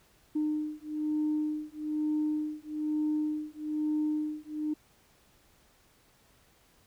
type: beating tone pair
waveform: sine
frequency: 303.8 / 304.9 Hz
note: D#4 / D#4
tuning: -41 / -35 cents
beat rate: 1.1 Hz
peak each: -31 dBFS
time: 0.35-4.74 s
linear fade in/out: 10 ms
effects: tanh soft clip ceiling -22 dBFS + pink hiss -64 dBFS RMS until 6.86 s